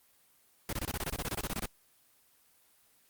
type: noise bursts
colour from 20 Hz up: pink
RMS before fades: -34 dBFS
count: 16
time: 0.69-1.658 s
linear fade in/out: 2 ms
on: 38 ms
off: 24 ms
effects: white hiss -66 dBFS RMS until 3.09 s + Opus 24 kbps